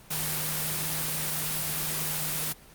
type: tone in noise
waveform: sine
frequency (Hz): 155.2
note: D#3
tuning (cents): -4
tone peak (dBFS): -37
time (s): 0.1-2.53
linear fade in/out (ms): 10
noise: white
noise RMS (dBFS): -30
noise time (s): 0.1-2.53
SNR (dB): -10
effects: pink hiss -52 dBFS RMS until 2.74 s + Opus 24 kbps